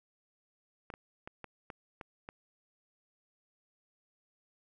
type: clicks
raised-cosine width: 0.5 ms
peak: -28 dBFS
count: 7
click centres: 0.902 / 0.939 / 1.275 / 1.443 / 1.702 / 2.012 / 2.289 s
effects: none